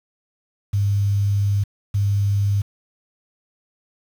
sine tone bursts at uneven times, 100.7 Hz, G2, 47 cents sharp, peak -16 dBFS, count 2, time 0.73-1.64 / 1.94-2.62 s, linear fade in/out 10 ms, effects 7-bit

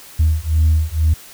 sine beating tone pair, 77.78 / 79.88 Hz, D#2 / D#2, 0 / +46 cents, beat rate 2.1 Hz, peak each -14 dBFS, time 0.19-1.14 s, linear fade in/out 10 ms, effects tanh soft clip ceiling -7 dBFS + white hiss -40 dBFS RMS until 1.33 s

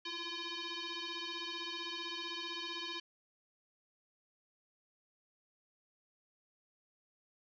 sine tone with frequency modulation, 333.7 Hz, E4, 21 cents sharp, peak -39 dBFS, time 0.05-3 s, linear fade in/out 5 ms, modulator 683 Hz, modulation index 6.3, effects none

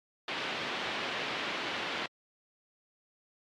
white low-pass noise, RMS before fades -36 dBFS, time 0.28-2.06 s, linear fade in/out 2 ms, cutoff 3400 Hz, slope 24 dB/octave, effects high-pass 200 Hz 12 dB/octave + AAC 64 kbps

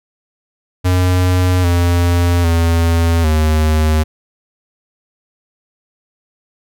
square tone with pitch steps, 91 / 87 / 83.6 / 77.8 Hz, F#2 / F2 / E2 / D#2, -28 / -6 / +25 / 0 cents, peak -11 dBFS, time 0.84-4.04 s, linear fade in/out 20 ms, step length 800 ms, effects none

